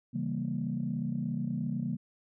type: chord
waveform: sine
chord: C# diminished seventh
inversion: none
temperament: equal with one note detuned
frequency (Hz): 136.6 / 164.81 / 196 / 233.1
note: C#3 / E3 / G3 / Bb3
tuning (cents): -25 / 0 / 0 / 0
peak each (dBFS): -36 / -36 / -36 / -34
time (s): 0.13-1.97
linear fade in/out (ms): 20
effects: tanh soft clip ceiling -21 dBFS